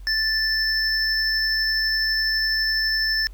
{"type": "tone pair together", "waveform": "triangle", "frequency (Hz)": [1760, 5292], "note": ["A6", "E8"], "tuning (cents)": [0, 6], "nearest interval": "octave + perfect fifth", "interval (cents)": 1906, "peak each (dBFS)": -21, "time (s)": [0.07, 3.27], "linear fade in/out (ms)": 0, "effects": ["added 46 Hz sine -36 dBFS peak until 3.33 s", "pink hiss -58 dBFS RMS until 3.33 s"]}